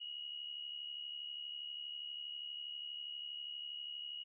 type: tone with amplitude modulation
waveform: sine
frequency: 2896 Hz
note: F#7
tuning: 38 cents flat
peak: -40 dBFS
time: 0-4.24 s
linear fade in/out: 20 ms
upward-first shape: sine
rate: 72.4 Hz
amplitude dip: 60%
effects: none